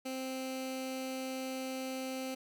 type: tone with notch filter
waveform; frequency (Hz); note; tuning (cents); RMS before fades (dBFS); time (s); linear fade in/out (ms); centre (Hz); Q
15% pulse; 261.6; C4; 0; -39; 0.05-2.35; 10; 1000; 1.4
effects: none